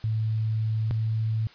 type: tone pair in turn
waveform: sine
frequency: 110 / 110.7 Hz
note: A2 / A2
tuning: 0 / +11 cents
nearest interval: unison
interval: 11 cents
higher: second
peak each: -23 dBFS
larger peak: neither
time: 0.04-0.91 / 0.91-1.47 s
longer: first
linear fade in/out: 0 ms
effects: white hiss -52 dBFS RMS until 1.54 s + resampled to 11025 Hz